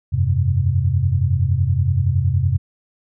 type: chord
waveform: sine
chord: F suspended second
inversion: none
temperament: equal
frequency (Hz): 87.31 / 98 / 130.81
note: F2 / G2 / C3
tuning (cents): 0 / 0 / 0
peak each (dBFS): -19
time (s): 0.12-2.58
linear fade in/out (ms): 20
effects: none